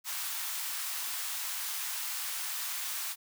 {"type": "high-pass noise", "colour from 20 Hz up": "white", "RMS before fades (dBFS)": -36, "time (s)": [0.04, 3.16], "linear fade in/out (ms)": 50, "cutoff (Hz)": 850, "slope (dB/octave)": 24, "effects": []}